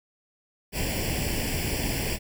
pink noise with comb filter, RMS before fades -28 dBFS, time 0.72-2.19 s, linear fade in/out 50 ms, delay 0.39 ms, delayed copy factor +0.85, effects none

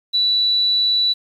sine tone, 3951 Hz, B7, in tune, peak -14 dBFS, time 0.13-1.14 s, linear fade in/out 20 ms, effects 8-bit

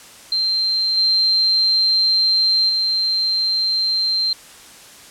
sine tone with level steps, 4147 Hz, C8, 16 cents flat, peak -16 / -13 / -16 dBFS, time 0.32-4.33 s, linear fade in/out 2 ms, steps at 0.97 / 2.69 s, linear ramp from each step 5 ms, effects white hiss -42 dBFS RMS until 5.1 s + low-pass 10000 Hz 12 dB/octave

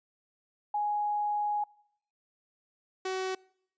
sine / sawtooth tone pair in turn, 832 / 376.3 Hz, G#5 / F#4, +3 / +29 cents, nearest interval octave + major second, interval 1374 cents, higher first, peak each -27 / -27 dBFS, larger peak neither, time 0.74-1.64 / 3.05-3.35 s, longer first, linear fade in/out 5 ms, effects noise-tail reverb RT60 0.7 s tail -25 dB re dry + resampled to 16000 Hz

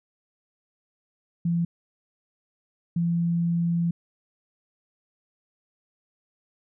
sine tone bursts at uneven times, 170 Hz, F3, 46 cents flat, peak -21 dBFS, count 2, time 1.45-1.65 / 2.96-3.91 s, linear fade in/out 5 ms, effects none

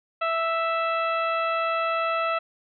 harmonic tone, 659.3 Hz, E5, in tune, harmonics 1 / 2 / 3 / 4 / 5 / 6, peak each -27 / -25 / -36 / -32 / -42 / -45 dBFS, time 0.21-2.39 s, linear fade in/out 10 ms, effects none

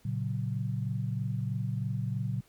sine chord, F# major, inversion first, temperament just, 115.62 / 138.75 / 185 Hz, A#2 / C#3 / F#3, -14 / +2 / 0 cents, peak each -32 / -34 / -37 dBFS, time 0.05-2.41 s, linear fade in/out 5 ms, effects pink hiss -64 dBFS RMS until 2.48 s

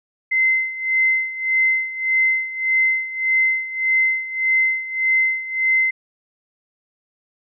sine tone with tremolo, 2065 Hz, C7, 23 cents flat, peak -13 dBFS, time 0.31-5.91 s, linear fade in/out 10 ms, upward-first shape sine, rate 1.7 Hz, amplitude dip 80%, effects none

